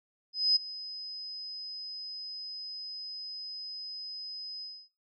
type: tone with ADSR envelope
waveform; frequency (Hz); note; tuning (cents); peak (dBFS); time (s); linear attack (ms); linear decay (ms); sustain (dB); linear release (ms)
sine; 5040; D#8; +21; -20; 0.33-4.89; 230; 11; -18; 270
effects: noise-tail reverb RT60 0.3 s tail -20 dB re dry